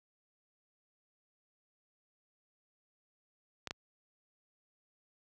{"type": "clicks", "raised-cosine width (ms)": 0.2, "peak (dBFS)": [-21, -19], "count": 2, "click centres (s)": [3.673, 3.709], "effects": ["high-pass 60 Hz 12 dB/octave"]}